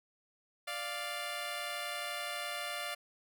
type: tone pair together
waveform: 10% pulse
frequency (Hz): 587.4 / 698.5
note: D5 / F5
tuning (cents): 0 / 0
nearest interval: minor third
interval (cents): 300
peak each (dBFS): -32 / -31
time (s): 0.67-2.95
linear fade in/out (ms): 10
effects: none